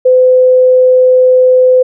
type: tone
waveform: sine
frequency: 509 Hz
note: C5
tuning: 48 cents flat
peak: -3 dBFS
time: 0.05-1.83 s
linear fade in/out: 10 ms
effects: none